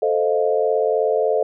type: chord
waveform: sine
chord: F dominant seventh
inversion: first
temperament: equal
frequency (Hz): 440 / 523.3 / 622.3 / 698.5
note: A4 / C5 / Eb5 / F5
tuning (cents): 0 / 0 / 0 / 0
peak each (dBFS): -19 / -22 / -22 / -25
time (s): 0.02-1.43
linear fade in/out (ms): 5
effects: none